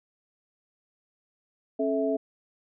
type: tone cluster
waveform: sine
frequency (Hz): 272.3 / 434.8 / 654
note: C#4 / A4 / E5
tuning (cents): -31 / -21 / -14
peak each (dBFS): -28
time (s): 1.79-2.17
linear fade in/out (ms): 10
effects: none